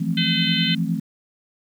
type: chord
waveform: sine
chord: F major seventh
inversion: third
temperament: equal with one note detuned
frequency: 164.81 / 174.61 / 217.1 / 261.6 Hz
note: E3 / F3 / A3 / C4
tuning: 0 / 0 / -23 / 0 cents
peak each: -24 / -25 / -26 / -29 dBFS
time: 0-1 s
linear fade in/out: 10 ms
type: harmonic tone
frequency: 511 Hz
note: C5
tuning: 41 cents flat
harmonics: 3 / 4 / 5 / 6 / 7 / 8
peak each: -32 / -29 / -31 / -23 / -27 / -30 dBFS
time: 0.17-0.75 s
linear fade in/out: 5 ms
effects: 8-bit